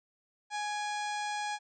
harmonic tone with a mistuned harmonic, 834 Hz, G#5, 7 cents sharp, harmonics 1 / 2 / 3 / 4 / 5 / 6 / 7 / 8 / 9 / 10, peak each -34 / -40 / -44 / -46 / -48 / -50 / -51 / -52 / -53 / -54 dBFS, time 0.5-1.59 s, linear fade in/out 50 ms, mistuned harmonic 3, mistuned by -58 cents, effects none

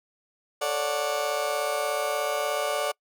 30% pulse chord, D major seventh, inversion second, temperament just, 440.5 / 550.6 / 587.3 / 734.2 Hz, A4 / C#5 / D5 / F#5, +2 / -12 / 0 / -14 cents, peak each -31 / -31 / -25 / -30 dBFS, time 0.61-2.92 s, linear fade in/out 10 ms, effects noise-tail reverb RT60 0.1 s tail -25 dB re dry

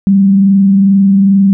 sine tone with frequency modulation, 196 Hz, G3, in tune, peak -4 dBFS, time 0.07-1.53 s, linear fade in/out 0 ms, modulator 22.4 Hz, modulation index 0.21, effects none

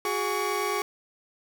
30% pulse tone cluster, 364.2 / 413.4 / 1126 Hz, F#4 / G#4 / C#6, -27 / -8 / +27 cents, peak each -30 / -27 / -27 dBFS, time 0.05-0.82 s, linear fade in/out 2 ms, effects 8-bit

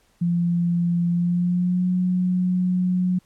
sine tone with pitch glide, 172.6 to 181.81 Hz, F3 to F#3, -20 to -30 cents, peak -18 dBFS, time 0.21-3.19 s, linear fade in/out 10 ms, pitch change +90 cents, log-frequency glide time 1.1-1.87 s, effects pink hiss -62 dBFS RMS until 3.25 s + low-pass 12000 Hz 12 dB/octave

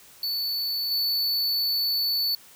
square tone with level steps, 4472 Hz, C#8, 14 cents sharp, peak -26 / -23 dBFS, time 0.23-2.35 s, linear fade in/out 2 ms, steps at 0.91 s, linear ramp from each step 5 ms, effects white hiss -51 dBFS RMS until 2.55 s

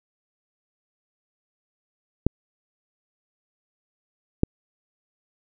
clicks, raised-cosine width 3 ms, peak -4 dBFS, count 2, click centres 2.266 / 4.434 s, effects none

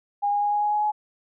sine tone with pitch steps, 815 / 819.7 / 824.5 / 829.2 / 834 / 838.9 / 843.7 Hz, G#5 / G#5 / G#5 / G#5 / G#5 / G#5 / G#5, -33 / -23 / -13 / -3 / +7 / +17 / +27 cents, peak -20 dBFS, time 0.22-0.92 s, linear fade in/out 20 ms, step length 100 ms, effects none

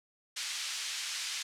white band-pass noise, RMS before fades -37 dBFS, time 0.36-1.43 s, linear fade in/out 10 ms, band 2100 to 5900 Hz, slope 12 dB/octave, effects low-pass 10000 Hz 12 dB/octave

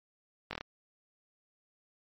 slowing click train, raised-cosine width 0.3 ms, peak -20 dBFS, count 5, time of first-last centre 0.51-0.61 s, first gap 20 ms, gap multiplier 1.15, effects MP3 32 kbps

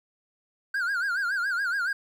triangle tone with vibrato, 1509 Hz, F#6, 34 cents sharp, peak -23 dBFS, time 0.74-1.93 s, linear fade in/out 5 ms, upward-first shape sine, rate 7.1 Hz, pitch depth 150 cents each way, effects 10-bit

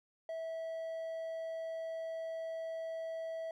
triangle tone, 652 Hz, E5, 19 cents flat, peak -36 dBFS, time 0.29-3.51 s, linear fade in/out 2 ms, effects none

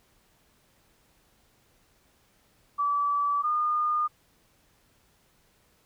sine tone pair in turn, 1153 / 1217.7 Hz, D6 / D#6, -32 / -38 cents, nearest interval minor second, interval 94 cents, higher second, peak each -23 dBFS, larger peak neither, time 2.78-3.43 / 3.43-4.08 s, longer neither, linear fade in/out 20 ms, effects pink hiss -65 dBFS RMS until 5.85 s

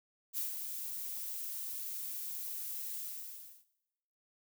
violet noise with ADSR envelope, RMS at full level -35 dBFS, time 0.33-3.65 s, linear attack 49 ms, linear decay 140 ms, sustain -6 dB, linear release 680 ms, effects noise-tail reverb RT60 0.9 s tail -17 dB re dry

